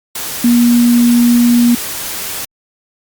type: tone in noise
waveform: sine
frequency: 239.1 Hz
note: A#3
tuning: 44 cents sharp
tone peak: -6 dBFS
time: 0.44-1.75 s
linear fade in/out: 5 ms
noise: white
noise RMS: -22 dBFS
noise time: 0.15-2.45 s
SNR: +13 dB
effects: Opus 48 kbps